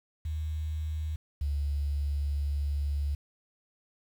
sine tone pair in turn, 77.78 / 71.8 Hz, D#2 / D2, 0 / -39 cents, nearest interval minor second, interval 139 cents, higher first, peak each -30 / -27 dBFS, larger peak second, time 0.25-1.16 / 1.41-3.15 s, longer second, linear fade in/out 5 ms, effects 9-bit

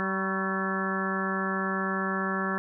harmonic tone with a mistuned harmonic, 191.8 Hz, G3, 37 cents flat, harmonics 1 / 2 / 3 / 4 / 5 / 6 / 7 / 8 / 9, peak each -31 / -35 / -39 / -40 / -40 / -35 / -34 / -40 / -33 dBFS, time 0-2.58 s, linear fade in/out 0 ms, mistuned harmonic 6, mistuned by -57 cents, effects none

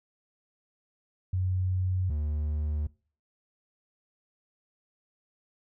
sine / triangle tone pair in turn, 92.5 / 75.08 Hz, F#2 / D2, 0 / +39 cents, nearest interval major third, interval 361 cents, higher first, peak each -25 dBFS, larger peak neither, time 1.33-2.1 / 2.1-2.87 s, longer neither, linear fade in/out 5 ms, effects noise-tail reverb RT60 0.4 s tail -22 dB re dry

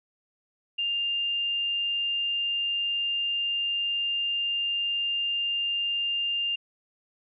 sine tone, 2801 Hz, F7, 4 cents sharp, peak -25 dBFS, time 0.78-6.56 s, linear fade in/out 10 ms, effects none

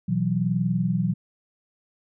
sine chord, B suspended fourth, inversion none, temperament just, 123.47 / 164.63 / 185.21 Hz, B2 / E3 / F#3, 0 / -2 / +2 cents, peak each -27 / -25 / -24 dBFS, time 0.08-1.14 s, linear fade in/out 10 ms, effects none

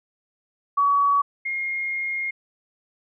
sine tone pair in turn, 1132 / 2137 Hz, C#6 / C7, +36 / +36 cents, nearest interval major seventh, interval 1100 cents, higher second, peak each -16 / -24 dBFS, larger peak first, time 0.77-1.22 / 1.45-2.31 s, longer second, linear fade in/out 10 ms, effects none

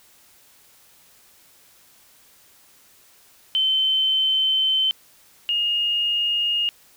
sine tone pair in turn, 3078 / 2848 Hz, G7 / F7, -32 / +33 cents, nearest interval minor second, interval 135 cents, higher first, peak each -17 / -19 dBFS, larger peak first, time 3.55-4.91 / 5.49-6.69 s, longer first, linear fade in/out 0 ms, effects white hiss -54 dBFS RMS until 6.96 s

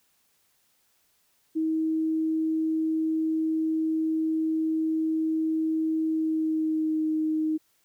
sine tone with pitch glide, 318.2 to 312.7 Hz, D#4 to D#4, +39 to +9 cents, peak -23 dBFS, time 1.55-7.58 s, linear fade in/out 20 ms, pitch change -30 cents, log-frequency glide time 6.07-7.05 s, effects white hiss -68 dBFS RMS until 7.84 s

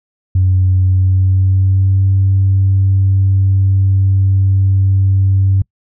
sine tone with pitch glide, 92.9 to 96.51 Hz, F#2 to G2, +7 to -27 cents, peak -7 dBFS, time 0.35-5.62 s, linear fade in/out 5 ms, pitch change +66 cents, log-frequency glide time 0.83-2.06 s, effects noise-tail reverb RT60 0.1 s tail -26 dB re dry + tanh soft clip ceiling -4 dBFS

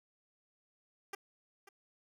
10% pulse tone with echo, 395.9 Hz, G4, 17 cents sharp, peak -31 dBFS, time 1.13-1.15 s, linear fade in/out 5 ms, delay 540 ms, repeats 1, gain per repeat -14 dB, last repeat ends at 1.69 s, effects none

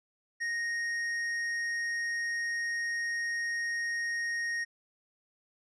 sine tone with tanh clipping, 1865 Hz, A#6, in tune, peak -32 dBFS, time 0.4-4.65 s, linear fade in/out 20 ms, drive 10 dB, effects low-pass 9000 Hz 12 dB/octave

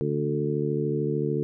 harmonic tone with a mistuned harmonic, 73.5 Hz, D2, 2 cents sharp, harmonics 2 / 3 / 4 / 5 / 6, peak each -28 / -33 / -32 / -30 / -29 dBFS, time 0.01-1.43 s, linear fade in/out 0 ms, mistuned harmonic 2, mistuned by -19 cents, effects none

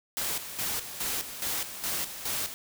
white noise with tremolo, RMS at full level -31 dBFS, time 0.17-2.54 s, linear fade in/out 0 ms, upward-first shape square, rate 2.4 Hz, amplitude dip 65%, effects none

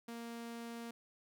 sawtooth tone, 233.1 Hz, A#3, in tune, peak -40 dBFS, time 0.08-0.91 s, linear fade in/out 5 ms, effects none

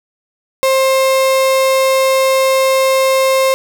35% pulse tone, 530 Hz, C5, 22 cents sharp, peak -8 dBFS, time 0.63-3.54 s, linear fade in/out 0 ms, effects none

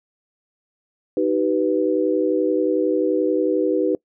sine tone cluster, 312.4 / 383.7 / 493.5 Hz, D#4 / G4 / B4, +7 / -37 / -1 cents, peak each -21 dBFS, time 1.17-3.95 s, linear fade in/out 2 ms, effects noise-tail reverb RT60 0.1 s tail -23 dB re dry

